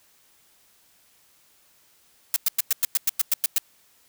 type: noise bursts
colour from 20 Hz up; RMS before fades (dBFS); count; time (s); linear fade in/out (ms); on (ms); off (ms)
blue; -20; 11; 2.34-3.582; 2; 22; 100
effects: white hiss -60 dBFS RMS until 4.08 s